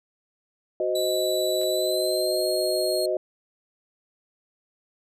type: chord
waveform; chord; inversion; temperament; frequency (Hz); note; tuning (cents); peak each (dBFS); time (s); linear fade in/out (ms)
sine; C diminished; second; equal with one note detuned; 370 / 515.7 / 622.3; Gb4 / C5 / Eb5; 0 / -25 / 0; -27 / -29 / -25; 0.8-3.17; 2
type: tone with pitch glide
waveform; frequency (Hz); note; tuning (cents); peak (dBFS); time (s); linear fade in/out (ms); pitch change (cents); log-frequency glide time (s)
sawtooth; 3951 to 4259; B7 to C8; 0 to +30; -26; 0.95-3.06; 5; +130; 1.69-2.47
type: clicks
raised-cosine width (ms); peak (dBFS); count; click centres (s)
0.2; -28; 2; 1.615 / 1.633
effects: resampled to 32000 Hz